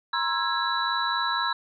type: tone cluster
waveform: sine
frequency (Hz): 951 / 1055 / 1334 / 1654 / 3943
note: A#5 / C6 / E6 / G#6 / B7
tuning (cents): +34 / +14 / +20 / -8 / -4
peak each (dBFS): -30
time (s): 0.13-1.53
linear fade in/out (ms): 5
effects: none